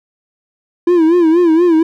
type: tone with vibrato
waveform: triangle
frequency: 335.7 Hz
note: E4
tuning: 32 cents sharp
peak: -5 dBFS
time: 0.87-1.83 s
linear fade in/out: 5 ms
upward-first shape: sine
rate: 4.2 Hz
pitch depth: 110 cents each way
effects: none